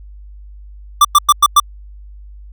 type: tone bursts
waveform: square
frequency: 1174.7 Hz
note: D6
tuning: in tune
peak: -5 dBFS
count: 5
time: 1.01-1.6 s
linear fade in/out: 5 ms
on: 38 ms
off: 100 ms
effects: added 50 Hz sine -33 dBFS peak until 2.52 s